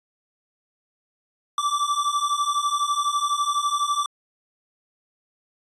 square beating tone pair, 1158 / 1170 Hz, D6 / D6, -25 / -7 cents, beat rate 12 Hz, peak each -26 / -24 dBFS, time 1.58-4.06 s, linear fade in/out 2 ms, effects resampled to 22050 Hz

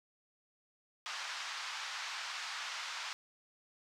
pink band-pass noise, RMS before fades -42 dBFS, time 1.06-3.13 s, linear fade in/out 0 ms, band 990 to 6000 Hz, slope 24 dB/octave, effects none

